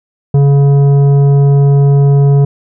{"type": "tone with tanh clipping", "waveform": "triangle", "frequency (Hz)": 140.7, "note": "C#3", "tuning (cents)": 26, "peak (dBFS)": -6, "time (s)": [0.34, 2.45], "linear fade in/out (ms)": 5, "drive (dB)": 14, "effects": []}